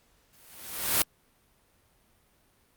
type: noise with exponential growth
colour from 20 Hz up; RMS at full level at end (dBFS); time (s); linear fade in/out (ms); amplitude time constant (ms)
white; -21; 0.33-1.02; 1; 150
effects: pink hiss -66 dBFS RMS until 2.76 s + Opus 48 kbps